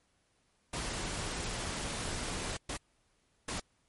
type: noise bursts at uneven times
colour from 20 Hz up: pink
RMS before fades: -37 dBFS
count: 3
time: 0.73-2.57 / 2.69-2.77 / 3.48-3.6 s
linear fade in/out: 5 ms
effects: pink hiss -73 dBFS RMS until 3.88 s + MP3 48 kbps